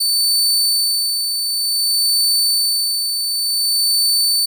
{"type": "tone with tremolo", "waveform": "sawtooth", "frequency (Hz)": 4527, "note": "C#8", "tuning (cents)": 36, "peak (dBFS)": -10, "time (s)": [0, 4.46], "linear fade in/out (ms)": 10, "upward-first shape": "sine", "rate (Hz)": 0.55, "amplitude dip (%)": 45, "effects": []}